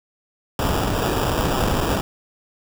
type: noise with sample-and-hold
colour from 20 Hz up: pink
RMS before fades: -21 dBFS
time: 0.59-2.01 s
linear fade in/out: 2 ms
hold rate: 2100 Hz
effects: none